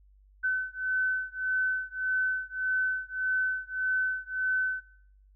sine beating tone pair, 1517 / 1518.7 Hz, F#6 / F#6, +43 / +45 cents, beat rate 1.7 Hz, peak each -30 dBFS, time 0.43-4.81 s, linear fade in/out 20 ms, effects noise-tail reverb RT60 0.6 s tail -20 dB re dry + added 49 Hz sine -56 dBFS peak until 5.35 s

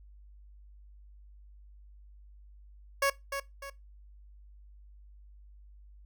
15% pulse tone with echo, 554.4 Hz, C#5, in tune, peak -18 dBFS, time 3.02-3.1 s, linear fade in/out 5 ms, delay 300 ms, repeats 2, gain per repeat -8 dB, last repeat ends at 3.7 s, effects noise-tail reverb RT60 0.2 s tail -20 dB re dry + added 50 Hz sine -51 dBFS peak until 6.05 s

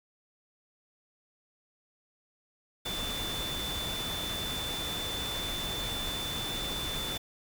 sine tone in noise, 3520 Hz, A7, in tune, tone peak -35 dBFS, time 2.85-7.18 s, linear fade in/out 10 ms, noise pink, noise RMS -37 dBFS, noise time 2.85-7.18 s, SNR -1 dB, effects none

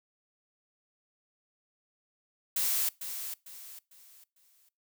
blue noise with echo, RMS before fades -29 dBFS, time 2.56-2.89 s, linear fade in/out 5 ms, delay 450 ms, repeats 4, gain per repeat -9 dB, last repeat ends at 4.69 s, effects noise-tail reverb RT60 0.3 s tail -23 dB re dry

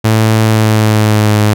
sawtooth tone with pitch glide, 110.2 to 105.53 Hz, A2 to G#2, +3 to +28 cents, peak -3 dBFS, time 0.04-1.54 s, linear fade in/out 10 ms, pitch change -75 cents, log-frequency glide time 0.44-1.41 s, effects none

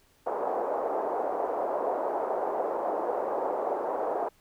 pink band-pass noise, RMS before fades -30 dBFS, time 0.26-4.29 s, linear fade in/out 10 ms, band 440 to 870 Hz, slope 24 dB/octave, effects pink hiss -64 dBFS RMS until 4.4 s

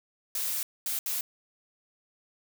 blue noise bursts at uneven times, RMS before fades -31 dBFS, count 3, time 0.35-0.63 / 0.86-0.99 / 1.06-1.21 s, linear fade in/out 2 ms, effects none

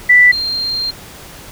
sine tone pair in turn, 1975.5 / 4186 Hz, B6 / C8, 0 / 0 cents, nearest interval octave + minor second, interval 1300 cents, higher second, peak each -4 / -16 dBFS, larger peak first, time 0.09-0.32 / 0.32-0.91 s, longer second, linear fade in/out 10 ms, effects pink hiss -35 dBFS RMS until 1.51 s

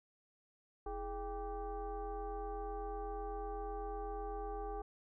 sine tone with frequency modulation, 418 Hz, G#4, 11 cents sharp, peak -39 dBFS, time 0.86-4.82 s, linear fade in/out 5 ms, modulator 374 Hz, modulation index 1.4, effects none

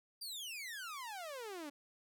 sawtooth exponential sweep, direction down, 4838 to 277.2 Hz, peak -40 dBFS, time 0.21-1.7 s, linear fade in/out 10 ms, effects none

